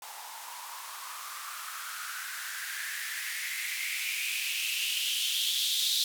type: noise with band-pass filter sweep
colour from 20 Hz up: violet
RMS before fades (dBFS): -34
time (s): 0.02-6.04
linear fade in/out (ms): 2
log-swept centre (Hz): 830 to 3800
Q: 5.8
effects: none